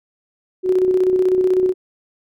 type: tone with tremolo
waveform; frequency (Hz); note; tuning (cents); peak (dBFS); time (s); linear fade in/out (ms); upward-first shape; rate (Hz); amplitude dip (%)
sine; 370; F#4; 0; -11; 0.63-1.74; 50; square; 16; 40
effects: none